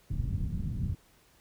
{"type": "low-pass noise", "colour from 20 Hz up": "white", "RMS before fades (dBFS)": -32, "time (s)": [0.1, 0.95], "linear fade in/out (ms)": 5, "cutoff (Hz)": 160, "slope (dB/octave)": 24, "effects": ["pink hiss -63 dBFS RMS until 1.4 s"]}